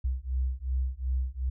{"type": "beating tone pair", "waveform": "sine", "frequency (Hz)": [63, 65.7], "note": ["B1", "C2"], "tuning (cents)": [35, 8], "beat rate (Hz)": 2.7, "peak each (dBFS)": -30, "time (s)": [0.04, 1.5], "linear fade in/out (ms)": 10, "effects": []}